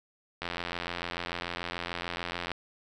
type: click train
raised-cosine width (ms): 0.3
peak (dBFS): -17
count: 183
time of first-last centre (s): 0.42-2.517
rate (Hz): 86.8
effects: none